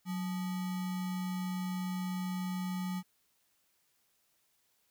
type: tone with sample-and-hold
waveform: sine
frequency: 183.5 Hz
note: F#3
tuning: 14 cents flat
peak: -33 dBFS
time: 0.05-3.03 s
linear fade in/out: 50 ms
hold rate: 1050 Hz
effects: white hiss -74 dBFS RMS until 4.9 s